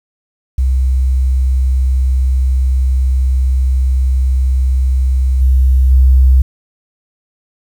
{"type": "tone with level steps", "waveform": "sine", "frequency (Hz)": 64.8, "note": "C2", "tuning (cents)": -16, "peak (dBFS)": [-9, -6, -4], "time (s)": [0.58, 6.42], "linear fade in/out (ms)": 5, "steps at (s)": [5.4, 5.9], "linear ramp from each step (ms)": 20, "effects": ["7-bit"]}